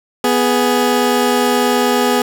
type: tone pair together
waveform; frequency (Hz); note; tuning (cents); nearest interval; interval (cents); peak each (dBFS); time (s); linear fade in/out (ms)
20% pulse; 246.9 / 415.2; B3 / G#4; 0 / 0; major sixth; 900; -10; 0.24-2.22; 2
effects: none